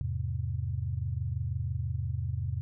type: chord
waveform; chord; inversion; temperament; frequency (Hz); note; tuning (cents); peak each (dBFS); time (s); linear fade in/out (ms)
sine; E augmented; none; just; 82.41 / 103.01 / 128.76; E2 / G#2 / B#2; 0 / -14 / -27; -34; 0.01-2.61; 0
effects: none